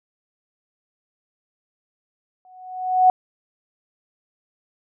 sine tone with exponential growth, 740 Hz, F#5, in tune, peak -8 dBFS, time 2.45-3.1 s, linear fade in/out 1 ms, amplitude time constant 140 ms, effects none

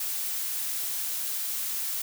blue noise, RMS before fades -31 dBFS, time 0-2.02 s, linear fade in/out 5 ms, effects none

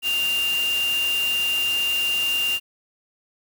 sine tone in noise, 2794 Hz, F7, in tune, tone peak -20 dBFS, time 0.02-2.6 s, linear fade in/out 50 ms, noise white, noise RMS -32 dBFS, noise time 0.02-2.6 s, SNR +9 dB, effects none

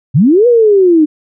sine linear two-way sweep, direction up then down, 113.3 to 493.9 to 295.5 Hz, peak -4 dBFS, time 0.14-1.06 s, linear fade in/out 20 ms, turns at 0.47 s, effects none

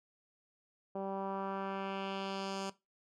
10% pulse tone with low-pass filter sweep, 194.4 Hz, G3, 14 cents flat, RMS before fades -39 dBFS, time 0.95-2.7 s, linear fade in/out 5 ms, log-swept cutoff 650 to 7100 Hz, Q 1.5, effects noise-tail reverb RT60 0.2 s tail -17 dB re dry

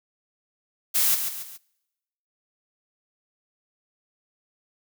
blue noise with echo, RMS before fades -21 dBFS, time 0.94-1.16 s, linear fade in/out 20 ms, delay 140 ms, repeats 3, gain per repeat -7 dB, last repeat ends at 1.58 s, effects noise-tail reverb RT60 1.0 s tail -26 dB re dry

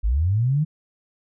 sine linear sweep, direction up, 46.25 to 159.3 Hz, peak -17 dBFS, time 0.03-0.65 s, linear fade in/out 20 ms, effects none

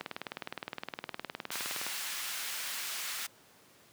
click train, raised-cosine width 0.3 ms, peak -20 dBFS, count 37, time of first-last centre 0.01-1.866 s, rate 19.4 Hz
pink high-pass noise, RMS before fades -38 dBFS, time 1.51-3.27 s, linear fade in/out 10 ms, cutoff 1600 Hz, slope 12 dB/octave
effects pink hiss -60 dBFS RMS until 3.92 s + high-pass 150 Hz 12 dB/octave

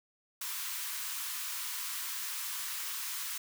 white high-pass noise, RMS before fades -38 dBFS, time 0.41-3.38 s, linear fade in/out 5 ms, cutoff 920 Hz, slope 96 dB/octave, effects none

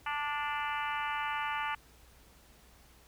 harmonic tone with a mistuned harmonic, 293.7 Hz, D4, in tune, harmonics 3 / 4 / 5 / 6 / 7 / 8 / 9 / 10, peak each -36 / -38 / -40 / -42 / -43 / -44 / -45 / -46 dBFS, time 0.06-1.75 s, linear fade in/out 5 ms, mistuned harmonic 5, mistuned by -22 cents, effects added 60 Hz sine -61 dBFS peak until 3.07 s + pink hiss -61 dBFS RMS until 3.07 s

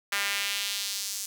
sawtooth tone with high-pass filter sweep, 200.6 Hz, G3, 40 cents sharp, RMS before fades -31 dBFS, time 0.12-1.26 s, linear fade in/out 5 ms, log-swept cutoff 1700 to 6600 Hz, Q 1.4, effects none

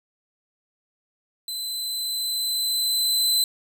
sawtooth tone with level ramp, 4037 Hz, B7, 37 cents sharp, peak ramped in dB -26 to -15 dBFS, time 1.48-3.44 s, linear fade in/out 2 ms, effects none

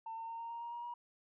sine tone with pitch steps, 901 / 908.8 / 916.7 / 924.7 / 932.8 / 940.9 / 949.1 / 957.3 Hz, A5 / A#5 / A#5 / A#5 / A#5 / A#5 / A#5 / A#5, +41 / -44 / -29 / -14 / +1 / +16 / +31 / +46 cents, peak -40 dBFS, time 0.06-0.94 s, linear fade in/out 5 ms, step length 110 ms, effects tanh soft clip ceiling -37 dBFS

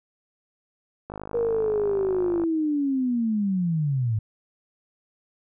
click train, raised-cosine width 1 ms, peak -21 dBFS, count 70, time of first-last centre 1.1-2.437 s, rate 51.6 Hz
sine linear sweep, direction down, 476.6 to 103.83 Hz, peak -21 dBFS, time 1.34-4.19 s, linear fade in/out 5 ms
effects none

